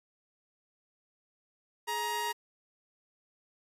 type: tone pair together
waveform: sawtooth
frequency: 419.8 / 942.4 Hz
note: G#4 / A#5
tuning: +19 / +19 cents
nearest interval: octave + major second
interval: 1400 cents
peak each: -36 / -28 dBFS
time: 1.87-2.33 s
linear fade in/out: 20 ms
effects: AAC 48 kbps